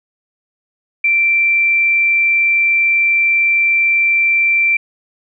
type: tone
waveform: sine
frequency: 2349 Hz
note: D7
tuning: in tune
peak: -10 dBFS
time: 1.04-4.77 s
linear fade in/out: 5 ms
effects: none